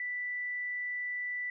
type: tone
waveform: sine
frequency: 1975.5 Hz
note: B6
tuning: in tune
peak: -33 dBFS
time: 0-1.5 s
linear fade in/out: 2 ms
effects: none